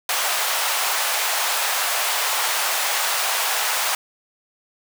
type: high-pass noise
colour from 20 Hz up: pink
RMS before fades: -22 dBFS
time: 0.09-3.95 s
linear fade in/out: 2 ms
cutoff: 690 Hz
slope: 24 dB/octave
effects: none